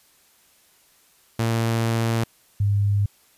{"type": "tone pair in turn", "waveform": ["sawtooth", "sine"], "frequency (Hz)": [114.4, 101.39], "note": ["A#2", "G#2"], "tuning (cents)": [-32, -41], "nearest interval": "major second", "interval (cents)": 209, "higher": "first", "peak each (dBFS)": [-16, -17], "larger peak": "first", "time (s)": [[1.39, 2.24], [2.6, 3.06]], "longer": "first", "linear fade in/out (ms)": 5, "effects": ["white hiss -58 dBFS RMS until 3.37 s", "resampled to 32000 Hz"]}